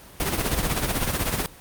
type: noise with tremolo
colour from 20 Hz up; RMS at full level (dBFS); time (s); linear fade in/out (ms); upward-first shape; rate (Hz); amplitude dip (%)
pink; -22; 0.2-1.46; 0; sine; 16; 60
effects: pink hiss -46 dBFS RMS until 1.6 s + Opus 32 kbps